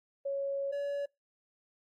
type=tone pair in turn; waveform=sine / triangle; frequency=554.4 / 568 Hz; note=C#5 / C#5; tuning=0 / +42 cents; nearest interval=unison; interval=42 cents; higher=second; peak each=-31 / -30 dBFS; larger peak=second; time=0.25-0.72 / 0.72-1.06 s; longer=first; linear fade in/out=10 ms; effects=noise-tail reverb RT60 0.2 s tail -25 dB re dry + AAC 64 kbps